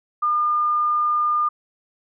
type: tone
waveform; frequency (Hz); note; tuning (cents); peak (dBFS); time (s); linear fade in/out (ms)
sine; 1209; D6; +50; -17; 0.22-1.49; 10
effects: none